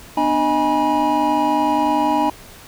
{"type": "tone cluster", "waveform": "triangle", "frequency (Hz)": [248.3, 298.9, 626, 826, 969], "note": ["B3", "D4", "D#5", "G#5", "B5"], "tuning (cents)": [9, 31, 10, -10, -33], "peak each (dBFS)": [-25, -18, -23, -18, -18], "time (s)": [0.17, 2.3], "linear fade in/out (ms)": 5, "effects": ["pink hiss -41 dBFS RMS until 2.67 s"]}